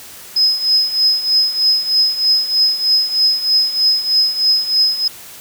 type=tone with tremolo; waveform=sine; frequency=5080 Hz; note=D#8; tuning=35 cents sharp; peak=-8 dBFS; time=0.36-5.08 s; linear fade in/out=5 ms; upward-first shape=triangle; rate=3.2 Hz; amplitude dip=80%; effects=white hiss -36 dBFS RMS until 5.4 s